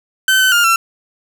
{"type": "tone with pitch steps", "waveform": "30% pulse", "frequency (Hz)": [1535, 1523, 1410, 1351], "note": ["G6", "F#6", "F6", "E6"], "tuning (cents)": [-37, 50, 16, 42], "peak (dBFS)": -7, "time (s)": [0.28, 0.76], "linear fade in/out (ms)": 2, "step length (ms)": 120, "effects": []}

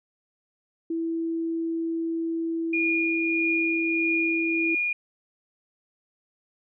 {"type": "tone", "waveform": "sine", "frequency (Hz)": 329.6, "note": "E4", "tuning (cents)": 0, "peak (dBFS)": -25, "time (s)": [0.9, 4.75], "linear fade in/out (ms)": 5}
{"type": "tone with tremolo", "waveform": "sine", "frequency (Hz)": 2432, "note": "D#7", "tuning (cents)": -40, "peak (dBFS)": -22, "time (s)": [2.73, 4.93], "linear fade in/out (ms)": 5, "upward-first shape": "triangle", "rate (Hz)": 1.6, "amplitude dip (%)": 35}
{"effects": []}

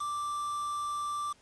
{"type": "tone with quantisation", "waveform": "triangle", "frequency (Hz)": 1174.7, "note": "D6", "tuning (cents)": 0, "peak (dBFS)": -30, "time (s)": [0, 1.33], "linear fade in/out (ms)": 10, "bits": 7, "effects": ["pink hiss -62 dBFS RMS until 1.41 s", "resampled to 22050 Hz"]}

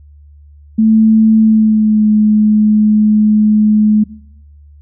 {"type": "tone with pitch glide", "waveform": "sine", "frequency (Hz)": [220, 213], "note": ["A3", "G#3"], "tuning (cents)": [0, 44], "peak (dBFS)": -6, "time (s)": [0.78, 4.04], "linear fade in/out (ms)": 10, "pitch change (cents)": -56, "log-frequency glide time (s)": [1.39, 2.08], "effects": ["noise-tail reverb RT60 0.8 s tail -21 dB re dry", "added 73 Hz sine -37 dBFS peak until 4.81 s"]}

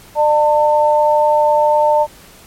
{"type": "tone pair together", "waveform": "sine", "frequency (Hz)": [599.7, 898], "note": ["D5", "A5"], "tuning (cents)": [36, 35], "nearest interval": "perfect fifth", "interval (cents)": 699, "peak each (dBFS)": -12, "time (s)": [0.15, 2.07], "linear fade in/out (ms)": 50, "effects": ["pink hiss -42 dBFS RMS until 2.46 s", "MP3 64 kbps"]}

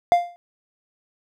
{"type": "tone with exponential decay", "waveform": "triangle", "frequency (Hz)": 698.5, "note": "F5", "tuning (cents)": 0, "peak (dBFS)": -7, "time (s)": [0.12, 0.36], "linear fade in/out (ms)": 0, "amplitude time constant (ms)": 52, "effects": []}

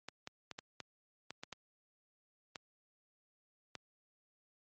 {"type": "clicks", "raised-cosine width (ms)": 0.2, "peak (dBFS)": -26, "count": 10, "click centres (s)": [0.086, 0.274, 0.513, 0.589, 0.803, 1.306, 1.435, 1.527, 2.558, 3.753], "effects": ["high-pass 100 Hz 12 dB/octave", "MP3 32 kbps"]}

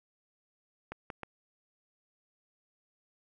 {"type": "clicks", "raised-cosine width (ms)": 0.5, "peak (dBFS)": -24, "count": 3, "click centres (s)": [0.92, 1.102, 1.233], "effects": []}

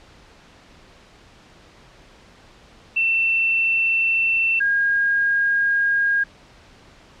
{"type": "tone pair in turn", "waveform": "sine", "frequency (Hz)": [2686, 1626.1], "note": ["E7", "G#6"], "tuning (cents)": [32, -37], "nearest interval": "major sixth", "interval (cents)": 869, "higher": "first", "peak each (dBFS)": -16, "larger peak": "neither", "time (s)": [[2.96, 4.6], [4.6, 6.24]], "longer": "neither", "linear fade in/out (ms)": 10, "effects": ["pink hiss -49 dBFS RMS until 7.2 s", "low-pass 5000 Hz 12 dB/octave"]}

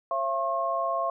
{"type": "tone cluster", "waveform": "sine", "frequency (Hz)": [541, 677, 1079], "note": ["C#5", "E5", "C#6"], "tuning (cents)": [-42, 46, -47], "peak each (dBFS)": [-34, -28, -28], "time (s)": [0.11, 1.1], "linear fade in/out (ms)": 2, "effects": []}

